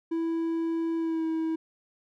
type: tone with pitch glide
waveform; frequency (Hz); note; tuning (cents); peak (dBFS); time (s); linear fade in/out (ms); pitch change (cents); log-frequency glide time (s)
triangle; 329.6 to 322.3; E4 to E4; 0 to -39; -24; 0.11-1.56; 10; -39; 0.97-1.25
effects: none